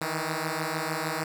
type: beating tone pair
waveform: 5% pulse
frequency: 155.56 / 162.16 Hz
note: D#3 / E3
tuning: 0 / -28 cents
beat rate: 6.6 Hz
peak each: -20 dBFS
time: 0.01-1.24 s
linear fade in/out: 5 ms
effects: none